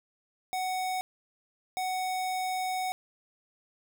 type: tone bursts at uneven times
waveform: square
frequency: 744 Hz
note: F#5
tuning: 9 cents sharp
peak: -30 dBFS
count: 2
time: 0.53-1.01 / 1.77-2.92 s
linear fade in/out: 0 ms
effects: none